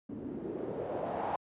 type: noise with low-pass filter sweep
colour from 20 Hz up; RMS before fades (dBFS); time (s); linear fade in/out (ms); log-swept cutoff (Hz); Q
white; -37; 0.09-1.36; 5; 250 to 880; 2.9
effects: high-pass 100 Hz 12 dB/octave + resampled to 8000 Hz